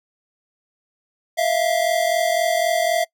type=tone pair together; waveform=square; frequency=648 / 691.9 Hz; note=E5 / F5; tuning=-30 / -16 cents; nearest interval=minor second; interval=114 cents; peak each=-21 dBFS; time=1.37-3.05 s; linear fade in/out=20 ms; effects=noise-tail reverb RT60 0.1 s tail -24 dB re dry